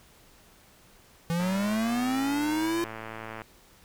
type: linear sweep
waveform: square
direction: up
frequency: 164.81 to 343.7 Hz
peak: -26 dBFS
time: 1.3-2.84 s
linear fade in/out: 0 ms
type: click train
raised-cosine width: 0.5 ms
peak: -23 dBFS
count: 225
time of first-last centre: 1.4-3.418 s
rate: 111 Hz
effects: pink hiss -57 dBFS RMS until 3.84 s